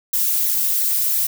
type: noise with flanger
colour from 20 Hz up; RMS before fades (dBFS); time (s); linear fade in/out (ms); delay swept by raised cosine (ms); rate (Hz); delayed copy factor
violet; -19; 0.13-1.27; 5; 0.49 to 3.59; 2.9; +0.6
effects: none